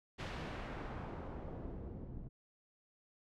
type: noise with low-pass filter sweep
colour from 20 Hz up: pink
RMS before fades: -45 dBFS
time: 0.18-2.29 s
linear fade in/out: 20 ms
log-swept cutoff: 3700 to 250 Hz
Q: 0.73
effects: none